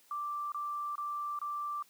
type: tone bursts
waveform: sine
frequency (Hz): 1174.7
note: D6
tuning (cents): 0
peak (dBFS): -34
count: 4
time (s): 0.11-1.825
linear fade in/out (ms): 2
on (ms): 410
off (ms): 25
effects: white hiss -64 dBFS RMS until 1.89 s + high-pass 200 Hz 12 dB/octave